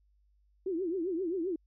sine tone with vibrato, 353.9 Hz, F4, 23 cents sharp, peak -30 dBFS, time 0.66-1.56 s, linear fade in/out 5 ms, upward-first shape triangle, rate 7.6 Hz, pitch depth 210 cents each way, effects added 50 Hz sine -65 dBFS peak until 1.66 s

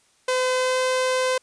sawtooth tone with pitch glide, 510 to 513.3 Hz, C5 to C5, -44 to -33 cents, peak -16 dBFS, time 0.28-1.38 s, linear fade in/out 5 ms, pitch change +11 cents, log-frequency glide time 0.54-0.8 s, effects white hiss -61 dBFS RMS until 1.42 s + resampled to 22050 Hz

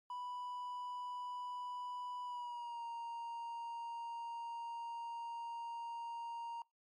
triangle tone with pitch glide, 987.8 to 932.9 Hz, B5 to A#5, 0 to +1 cents, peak -40 dBFS, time 0.1-6.62 s, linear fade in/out 2 ms, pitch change -99 cents, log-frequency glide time 2.24-2.84 s, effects noise-tail reverb RT60 0.2 s tail -24 dB re dry + MP3 48 kbps

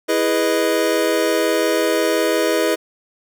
square chord, E major seventh, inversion none, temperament equal, 329.6 / 415.3 / 493.9 / 622.3 Hz, E4 / G#4 / B4 / D#5, 0 / 0 / 0 / 0 cents, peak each -22 dBFS, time 0.08-2.76 s, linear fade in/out 20 ms, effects none

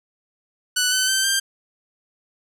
10% pulse tone with pitch steps, 1486 / 1517.2 / 1549.1 / 1581.7 Hz, F#6 / F#6 / G6 / G6, +7 / +43 / -21 / +15 cents, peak -9 dBFS, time 0.76-1.4 s, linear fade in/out 10 ms, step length 160 ms, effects none

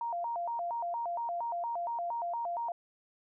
sine tone with vibrato, 805 Hz, G5, 46 cents sharp, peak -32 dBFS, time 0.01-2.72 s, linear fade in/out 2 ms, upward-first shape square, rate 4.3 Hz, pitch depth 260 cents each way, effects none

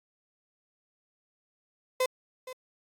35% pulse tone with echo, 512 Hz, C5, 38 cents flat, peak -22 dBFS, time 2-2.06 s, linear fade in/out 5 ms, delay 470 ms, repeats 1, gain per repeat -15 dB, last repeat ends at 2.53 s, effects AAC 48 kbps

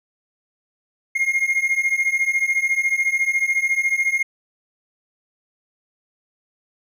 triangle beating tone pair, 2128 / 2142 Hz, C7 / C7, +29 / +40 cents, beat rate 14 Hz, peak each -20 / -18 dBFS, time 1.15-4.23 s, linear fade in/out 10 ms, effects none

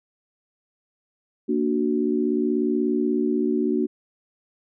sine chord, Bb augmented, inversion none, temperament equal, 233.1 / 293.7 / 370 Hz, Bb3 / D4 / F#4, 0 / 0 / 0 cents, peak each -24 dBFS, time 1.48-3.87 s, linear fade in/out 20 ms, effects none

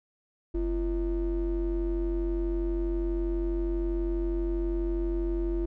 triangle ring-modulated tone, 146.83 Hz, D3, in tune, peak -21 dBFS, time 0.54-5.66 s, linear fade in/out 10 ms, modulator 193 Hz, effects none

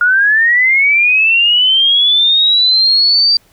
sine linear sweep, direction up, 1416 to 4699 Hz, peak -7 dBFS, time 0.01-3.37 s, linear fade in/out 2 ms, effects pink hiss -51 dBFS RMS until 3.52 s

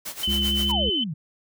white noise with tremolo, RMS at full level -32 dBFS, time 0.05-0.72 s, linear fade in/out 10 ms, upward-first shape sine, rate 7.7 Hz, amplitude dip 80%
sine tone with vibrato, 3040 Hz, F#7, 46 cents sharp, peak -22 dBFS, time 0.23-1.04 s, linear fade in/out 5 ms, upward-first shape sine, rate 14 Hz, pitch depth 14 cents each way
harmonic tone, 69.3 Hz, C#2, in tune, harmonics 1 / 3 / 5, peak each -27 / -28 / -36 dBFS, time 0.27-0.9 s, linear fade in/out 10 ms
sine exponential sweep, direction down, 1046.5 to 140 Hz, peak -27 dBFS, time 0.69-1.14 s, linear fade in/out 10 ms
effects none

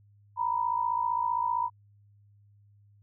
sine tone pair together, 932.3 / 987.7 Hz, A#5 / B5, 0 / 0 cents, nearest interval minor second, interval 100 cents, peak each -29 / -28 dBFS, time 0.36-1.7 s, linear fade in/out 50 ms, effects added 102 Hz sine -57 dBFS peak until 3.02 s

